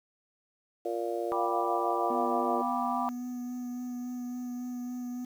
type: harmonic tone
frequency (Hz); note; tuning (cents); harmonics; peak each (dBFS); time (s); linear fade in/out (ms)
116.54; A#2; 0; 3 / 4 / 5 / 6; -34 / -35 / -36 / -37; 0.85-2.62; 5
type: chord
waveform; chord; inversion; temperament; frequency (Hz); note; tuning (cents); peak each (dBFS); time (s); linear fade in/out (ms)
sine; G dominant seventh; third; just; 705.6 / 784 / 980 / 1176; F5 / G5 / B5 / D6; +18 / 0 / -14 / +2; -34; 1.32-3.09; 0
type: tone with vibrato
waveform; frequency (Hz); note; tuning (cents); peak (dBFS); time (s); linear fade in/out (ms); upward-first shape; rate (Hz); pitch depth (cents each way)
triangle; 246.9; B3; 0; -32; 2.1-5.25; 5; sine; 3.6; 13
effects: 9-bit